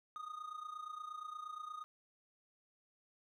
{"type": "tone with amplitude modulation", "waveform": "triangle", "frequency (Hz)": 1237, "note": "D#6", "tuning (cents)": -10, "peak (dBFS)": -39, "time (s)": [0.16, 1.84], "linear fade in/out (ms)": 0, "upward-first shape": "sine", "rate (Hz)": 28.5, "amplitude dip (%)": 75, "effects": []}